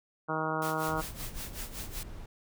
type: harmonic tone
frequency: 157.7 Hz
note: D#3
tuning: 24 cents sharp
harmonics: 1 / 2 / 3 / 4 / 5 / 6 / 7 / 8 / 9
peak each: -38 / -38 / -38 / -38 / -38 / -38 / -38 / -38 / -38 dBFS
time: 0.28-1.02 s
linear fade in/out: 20 ms
type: noise with tremolo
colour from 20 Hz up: white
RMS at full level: -40 dBFS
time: 0.62-2.03 s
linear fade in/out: 0 ms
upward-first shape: sine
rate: 5.3 Hz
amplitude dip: 85%
type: noise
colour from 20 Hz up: brown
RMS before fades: -42 dBFS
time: 0.88-2.26 s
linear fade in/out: 5 ms
effects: none